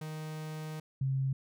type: tone pair in turn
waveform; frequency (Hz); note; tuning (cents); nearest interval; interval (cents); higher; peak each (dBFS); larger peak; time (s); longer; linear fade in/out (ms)
45% pulse / sine; 155.56 / 134.06; D#3 / C3; 0 / +42; minor third; 258; first; -38 / -28; second; 0.01-0.8 / 1.01-1.33; first; 5
effects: none